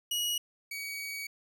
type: tone pair in turn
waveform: sawtooth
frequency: 2904 / 2259 Hz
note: F#7 / C#7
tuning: -33 / +32 cents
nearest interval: major third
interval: 435 cents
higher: first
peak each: -26 / -33 dBFS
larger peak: first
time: 0.11-0.38 / 0.71-1.27 s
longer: second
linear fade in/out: 5 ms
effects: none